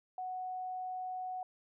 sine tone, 740 Hz, F#5, in tune, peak -37 dBFS, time 0.18-1.43 s, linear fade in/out 2 ms, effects none

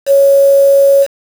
sine tone with quantisation, 554.4 Hz, C#5, in tune, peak -4 dBFS, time 0.06-1.07 s, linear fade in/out 50 ms, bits 4, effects none

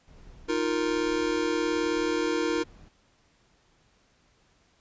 brown noise with tremolo, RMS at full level -48 dBFS, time 0.07-2.89 s, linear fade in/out 10 ms, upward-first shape sine, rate 1.2 Hz, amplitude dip 55%
square chord, Eb suspended second, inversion none, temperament just, 311.1 / 350 / 466.7 Hz, Eb4 / F4 / Bb4, 0 / +4 / +2 cents, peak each -30 dBFS, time 0.48-2.64 s, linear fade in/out 20 ms
effects pink hiss -65 dBFS RMS until 4.8 s + resampled to 16000 Hz

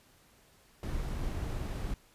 brown noise, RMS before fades -35 dBFS, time 0.83-1.94 s, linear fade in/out 2 ms, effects pink hiss -63 dBFS RMS until 2.14 s + resampled to 32000 Hz

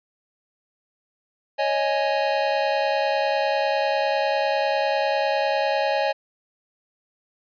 square chord, C# suspended second, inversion none, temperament equal with one note detuned, 554.4 / 624.4 / 830.6 Hz, C#5 / D#5 / G#5, 0 / +6 / 0 cents, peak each -25 / -26 / -25 dBFS, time 1.58-6.13 s, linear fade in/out 20 ms, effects resampled to 11025 Hz

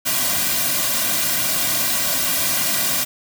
white noise with comb filter, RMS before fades -20 dBFS, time 0.05-3.05 s, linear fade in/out 20 ms, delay 2.3 ms, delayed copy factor -0.95, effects none

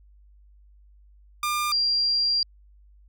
sawtooth / sine tone pair in turn, 1200 / 4759 Hz, D6 / D8, +37 / +22 cents, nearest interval 2 octaves, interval 2385 cents, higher second, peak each -20 dBFS, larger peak neither, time 1.43-1.72 / 1.72-2.43 s, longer second, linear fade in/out 2 ms, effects added 50 Hz sine -51 dBFS peak until 3.08 s

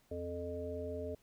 harmonic tone with a mistuned harmonic, 87.31 Hz, F2, in tune, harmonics 1 / 3 / 5 / 7, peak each -44 / -46 / -42 / -43 dBFS, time 0.11-1.15 s, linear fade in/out 5 ms, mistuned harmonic 1, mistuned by -64 cents, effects pink hiss -70 dBFS RMS until 1.22 s

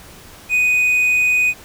triangle tone, 2489 Hz, D#7, in tune, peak -11 dBFS, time 0.49-1.54 s, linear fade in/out 50 ms, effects pink hiss -41 dBFS RMS until 1.64 s

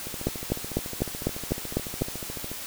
two click trains, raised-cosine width 2 ms, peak -10 / -22 dBFS, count 8 / 35, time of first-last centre 0.27-2.02 / 0.07-2.516 s, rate 4 / 13.9 Hz, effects white hiss -37 dBFS RMS until 2.66 s

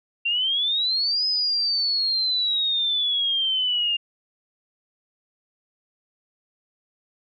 sine exponential two-way sweep, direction up then down, 2734 to 5080 to 2800 Hz, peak -20 dBFS, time 0.25-3.97 s, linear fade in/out 10 ms, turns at 1.26 s, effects none

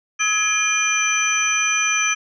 sine tone cluster, 1277 / 1678 / 2399 / 3129 / 6000 Hz, D#6 / G#6 / D7 / G7 / F#8, +45 / +17 / +36 / -4 / +23 cents, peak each -25 / -26 / -20 / -28 / -22 dBFS, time 0.19-2.15 s, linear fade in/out 20 ms, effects none

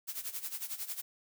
blue noise with tremolo, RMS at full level -37 dBFS, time 0.07-1.02 s, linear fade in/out 20 ms, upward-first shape sine, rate 11 Hz, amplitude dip 80%, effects none

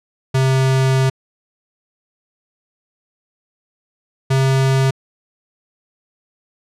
square tone pair in turn, 132.4 / 133.63 Hz, C3 / C3, +21 / +37 cents, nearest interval unison, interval 16 cents, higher second, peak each -13 dBFS, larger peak neither, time 0.34-1.1 / 4.3-4.91 s, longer first, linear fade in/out 10 ms, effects low-pass 9000 Hz 12 dB/octave

